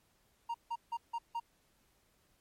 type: tone bursts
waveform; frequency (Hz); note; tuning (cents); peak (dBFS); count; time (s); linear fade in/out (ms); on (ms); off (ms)
triangle; 932.3; A#5; 0; -32; 5; 0.49-1.4; 10; 54; 160
effects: pink hiss -72 dBFS RMS until 2.4 s + MP3 64 kbps